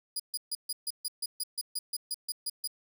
20% pulse tone bursts, 4908 Hz, D#8, 25 cents flat, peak -25 dBFS, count 15, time 0.16-2.675 s, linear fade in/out 5 ms, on 37 ms, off 140 ms, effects none

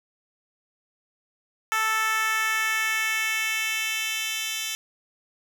10% pulse tone with high-pass filter sweep, 440 Hz, A4, in tune, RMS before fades -26 dBFS, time 1.72-4.75 s, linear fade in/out 0 ms, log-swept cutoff 1200 to 3600 Hz, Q 1.8, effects none

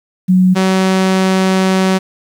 sine / sawtooth tone pair in turn, 184.4 / 188.82 Hz, F#3 / F#3, -6 / +35 cents, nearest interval unison, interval 41 cents, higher second, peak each -6 dBFS, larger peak neither, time 0.28-0.55 / 0.55-1.99 s, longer second, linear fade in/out 20 ms, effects low-pass 8000 Hz 12 dB/octave + 7-bit

